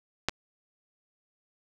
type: clicks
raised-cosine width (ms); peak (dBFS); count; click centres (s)
0.2; -7 / -21; 2; 0.286 / 0.294
effects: none